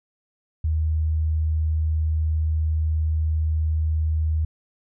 sine tone, 78.5 Hz, D#2, 16 cents sharp, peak -19 dBFS, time 0.64-4.45 s, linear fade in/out 5 ms, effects none

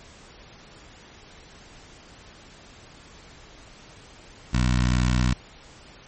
15% pulse tone with notch filter, 61.74 Hz, B1, in tune, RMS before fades -21 dBFS, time 4.53-5.34 s, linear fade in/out 10 ms, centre 510 Hz, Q 0.61, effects pink hiss -48 dBFS RMS until 6.07 s + MP3 32 kbps

